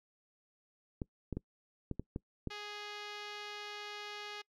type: clicks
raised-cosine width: 3 ms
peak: -24 dBFS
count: 7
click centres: 1.018 / 1.327 / 1.37 / 1.913 / 1.996 / 2.161 / 2.473 s
type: tone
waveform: 5% pulse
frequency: 415.3 Hz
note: G#4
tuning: in tune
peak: -31 dBFS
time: 2.5-4.42 s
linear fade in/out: 10 ms
effects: noise-tail reverb RT60 0.1 s tail -24 dB re dry + low-pass 5000 Hz 12 dB/octave